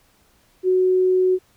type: tone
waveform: sine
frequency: 370 Hz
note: F#4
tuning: in tune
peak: -14 dBFS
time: 0.63-1.39 s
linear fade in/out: 50 ms
effects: pink hiss -59 dBFS RMS until 1.56 s